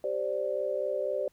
sine chord, G suspended fourth, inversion none, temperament equal, 392 / 523.3 / 587.3 Hz, G4 / C5 / D5, 0 / 0 / 0 cents, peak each -35 / -32 / -31 dBFS, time 0.04-1.28 s, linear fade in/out 2 ms, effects pink hiss -68 dBFS RMS until 1.32 s

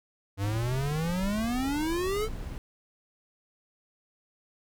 square exponential sweep, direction up, 96 to 449.6 Hz, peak -28 dBFS, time 0.37-2.29 s, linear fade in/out 50 ms
brown noise, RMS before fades -37 dBFS, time 0.43-2.58 s, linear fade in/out 0 ms
effects none

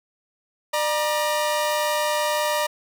sawtooth tone pair together, 599.5 / 950 Hz, D5 / A#5, +36 / +33 cents, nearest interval minor sixth, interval 797 cents, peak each -19 / -21 dBFS, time 0.73-2.67 s, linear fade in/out 10 ms, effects none

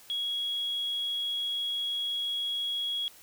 triangle tone, 3322 Hz, G#7, in tune, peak -26 dBFS, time 0.1-3.08 s, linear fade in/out 0 ms, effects tanh soft clip ceiling -26 dBFS + white hiss -54 dBFS RMS until 3.22 s

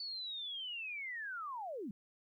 sine linear sweep, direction down, 4509 to 175.1 Hz, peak -40 dBFS, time 0-1.91 s, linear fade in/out 2 ms, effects 13-bit

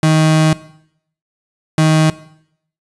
35% pulse tone pair in turn, 157 / 157 Hz, D#3 / D#3, +16 / +16 cents, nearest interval unison, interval 0 cents, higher neither, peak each -7 dBFS, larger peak neither, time 0.03-0.53 / 1.78-2.1 s, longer first, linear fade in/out 2 ms, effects noise-tail reverb RT60 0.7 s tail -18 dB re dry + resampled to 24000 Hz

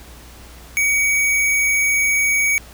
sine tone with sample-and-hold, 2263 Hz, C#7, 35 cents sharp, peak -14 dBFS, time 0.77-2.58 s, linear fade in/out 0 ms, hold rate 8820 Hz, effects added 60 Hz sine -41 dBFS peak until 2.73 s + pink hiss -43 dBFS RMS until 2.73 s

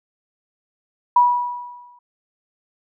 sine tone with exponential decay, 974 Hz, B5, 24 cents flat, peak -8 dBFS, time 1.16-1.99 s, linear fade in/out 5 ms, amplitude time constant 180 ms, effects none

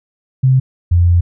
sine tone pair in turn, 130.81 / 86.95 Hz, C3 / F2, 0 / -7 cents, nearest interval perfect fifth, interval 707 cents, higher first, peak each -7 dBFS, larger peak neither, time 0.43-0.6 / 0.91-1.21 s, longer second, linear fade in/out 10 ms, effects none

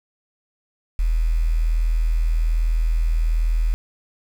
sine tone with quantisation, 40.61 Hz, E1, 25 cents flat, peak -16 dBFS, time 0.99-3.74 s, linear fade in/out 0 ms, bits 7, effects none

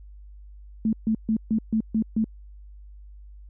sine tone bursts, 220 Hz, A3, in tune, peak -19 dBFS, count 7, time 0.85-2.243 s, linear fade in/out 2 ms, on 79 ms, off 140 ms, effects added 50 Hz sine -42 dBFS peak until 3.49 s

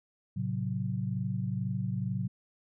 sine chord, F# diminished, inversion first, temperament just, 111 / 133.2 / 185 Hz, A2 / C3 / F#3, +16 / +31 / 0 cents, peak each -34 dBFS, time 0.36-2.28 s, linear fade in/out 10 ms, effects none

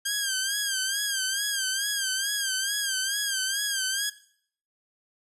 10% pulse tone with vibrato, 1596 Hz, G6, 31 cents sharp, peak -17 dBFS, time 0.05-4.1 s, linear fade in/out 10 ms, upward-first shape sine, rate 2.3 Hz, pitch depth 80 cents each way, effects noise-tail reverb RT60 0.6 s tail -17 dB re dry + resampled to 32000 Hz

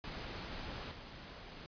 pink noise with level steps, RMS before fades -44 / -50 dBFS, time 0.04-1.66 s, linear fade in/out 0 ms, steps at 0.91 s, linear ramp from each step 5 ms, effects resampled to 11025 Hz

